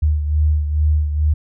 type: beating tone pair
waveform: sine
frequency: 75.5 / 77.8 Hz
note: D2 / D#2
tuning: +48 / 0 cents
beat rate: 2.3 Hz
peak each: -14 / -22 dBFS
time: 0.02-1.34 s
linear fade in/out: 10 ms
effects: none